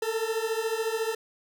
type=beating tone pair; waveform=40% pulse; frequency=440 / 454 Hz; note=A4 / A#4; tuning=0 / -46 cents; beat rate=14 Hz; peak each=-29 dBFS; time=0.02-1.15 s; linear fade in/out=5 ms; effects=none